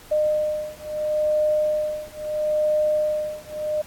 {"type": "beating tone pair", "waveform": "sine", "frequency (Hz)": [608, 608.75], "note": ["D#5", "D#5"], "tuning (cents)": [-40, -38], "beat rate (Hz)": 0.75, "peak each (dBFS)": -23, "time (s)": [0.11, 3.82], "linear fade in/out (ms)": 10, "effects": ["pink hiss -46 dBFS RMS until 3.86 s", "AAC 64 kbps"]}